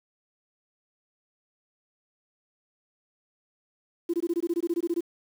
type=tone bursts; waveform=sine; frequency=341 Hz; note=F4; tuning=41 cents flat; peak=-22 dBFS; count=14; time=4.09-5.008 s; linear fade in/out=10 ms; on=47 ms; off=20 ms; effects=tanh soft clip ceiling -18 dBFS + 8-bit